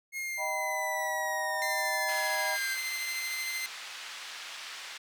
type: linear sweep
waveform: 45% pulse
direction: down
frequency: 2157 to 1568 Hz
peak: -33 dBFS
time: 0.12-2.78 s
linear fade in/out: 50 ms
type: chord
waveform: sine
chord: Eb augmented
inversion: none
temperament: just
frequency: 622.3 / 777.8 / 972.3 Hz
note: Eb5 / G5 / B5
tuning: 0 / -14 / -27 cents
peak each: -36 dBFS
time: 0.37-2.58 s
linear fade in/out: 50 ms
type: tone with tremolo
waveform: sawtooth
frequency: 2074 Hz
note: C7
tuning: 16 cents flat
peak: -28 dBFS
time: 1.62-3.66 s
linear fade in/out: 0 ms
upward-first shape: triangle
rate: 13 Hz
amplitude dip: 30%
type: band-pass noise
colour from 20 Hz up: pink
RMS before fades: -43 dBFS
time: 2.08-4.98 s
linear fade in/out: 10 ms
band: 1600 to 5200 Hz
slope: 12 dB/octave
effects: none